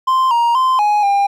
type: tone with pitch steps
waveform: triangle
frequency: 1043 / 940 / 1037 / 834 / 801 Hz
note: C6 / A#5 / C6 / G#5 / G5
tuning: -6 / +14 / -16 / +7 / +37 cents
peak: -9 dBFS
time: 0.07-1.27 s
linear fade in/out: 10 ms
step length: 240 ms
effects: none